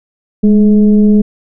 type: tone with frequency modulation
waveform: sine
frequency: 207.7 Hz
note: G#3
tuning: in tune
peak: -4 dBFS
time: 0.43-1.22 s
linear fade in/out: 10 ms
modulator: 217 Hz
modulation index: 0.56
effects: none